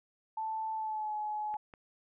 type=tone with pitch glide; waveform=sine; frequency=880 to 847.6 Hz; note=A5 to G#5; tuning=0 to +35 cents; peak=-33 dBFS; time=0.37-1.57 s; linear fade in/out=5 ms; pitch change=-65 cents; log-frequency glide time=0.74-1.15 s
type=clicks; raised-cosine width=0.5 ms; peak=-35 dBFS; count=2; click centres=1.541 / 1.738 s
effects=none